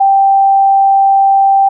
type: tone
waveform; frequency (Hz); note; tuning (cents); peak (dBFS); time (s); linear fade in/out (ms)
sine; 784; G5; 0; -5; 0-1.69; 10
effects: none